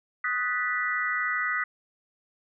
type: tone cluster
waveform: sine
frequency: 1253 / 1485 / 1761 / 1964 Hz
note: D#6 / F#6 / A6 / B6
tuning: +12 / +6 / +1 / -10 cents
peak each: -31 / -31 / -37 / -28 dBFS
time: 0.24-1.64 s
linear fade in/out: 5 ms
effects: none